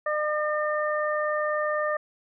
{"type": "harmonic tone", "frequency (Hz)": 604, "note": "D5", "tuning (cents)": 48, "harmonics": [1, 2, 3], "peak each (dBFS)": [-26, -29, -31], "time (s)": [0.06, 1.97], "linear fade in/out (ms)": 5, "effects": []}